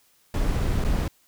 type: noise with dropouts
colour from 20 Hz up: brown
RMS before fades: -23 dBFS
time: 0.34-1.08 s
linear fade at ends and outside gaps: 2 ms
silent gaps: 0.841-0.847 s
effects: white hiss -62 dBFS RMS until 1.27 s